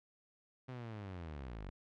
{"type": "linear sweep", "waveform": "sawtooth", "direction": "down", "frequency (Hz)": [130.8, 43.65], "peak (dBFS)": -40, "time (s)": [0.68, 1.7], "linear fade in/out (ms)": 10, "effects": ["low-pass 3000 Hz 12 dB/octave"]}